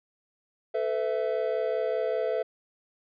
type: chord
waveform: triangle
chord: A suspended second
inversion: none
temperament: equal with one note detuned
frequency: 440 / 505.1 / 659.3 Hz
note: A4 / B4 / E5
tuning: 0 / +39 / 0 cents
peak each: -28 dBFS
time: 0.74-2.43 s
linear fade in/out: 10 ms
effects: resampled to 11025 Hz